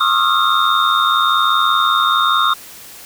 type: tone cluster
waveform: sine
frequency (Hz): 1079 / 1204 / 1285 / 1386 / 3669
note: C#6 / D6 / E6 / F6 / A#7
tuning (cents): -47 / +43 / -45 / -14 / -28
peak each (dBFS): -18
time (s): 0-2.54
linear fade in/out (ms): 10
effects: white hiss -37 dBFS RMS until 3.05 s